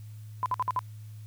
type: tone bursts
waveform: sine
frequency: 1008 Hz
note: B5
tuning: 35 cents sharp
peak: -24 dBFS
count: 5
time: 0.43-0.791 s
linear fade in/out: 0 ms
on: 29 ms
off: 54 ms
effects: added 107 Hz sine -41 dBFS peak until 1.26 s + white hiss -62 dBFS RMS until 1.26 s